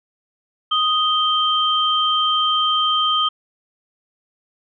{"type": "tone pair together", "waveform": "sine", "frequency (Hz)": [1246, 3140], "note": ["D#6", "G7"], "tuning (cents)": [2, 2], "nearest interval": "octave + major third", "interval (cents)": 1600, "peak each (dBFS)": -18, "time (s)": [0.71, 3.29], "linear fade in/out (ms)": 10, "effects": []}